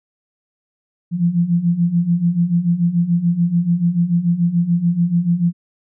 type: beating tone pair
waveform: sine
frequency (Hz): 168.1 / 175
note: E3 / F3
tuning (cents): +34 / +4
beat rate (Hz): 6.9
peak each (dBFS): -19 / -15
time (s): 1.11-5.53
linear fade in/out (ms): 50
effects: none